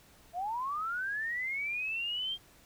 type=linear sweep; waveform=sine; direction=up; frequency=667 to 3211 Hz; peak=-32 dBFS; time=0.33-2.38 s; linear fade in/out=50 ms; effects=pink hiss -60 dBFS RMS until 2.65 s